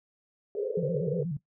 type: band-pass noise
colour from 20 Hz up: white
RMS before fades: -31 dBFS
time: 0.55-1.23 s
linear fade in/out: 2 ms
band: 410 to 520 Hz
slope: 96 dB/octave
type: tone with vibrato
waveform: sine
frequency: 158.7 Hz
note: D#3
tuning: 35 cents sharp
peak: -29 dBFS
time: 0.77-1.37 s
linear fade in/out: 5 ms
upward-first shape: square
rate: 8.3 Hz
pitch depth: 160 cents each way
effects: noise-tail reverb RT60 0.1 s tail -17 dB re dry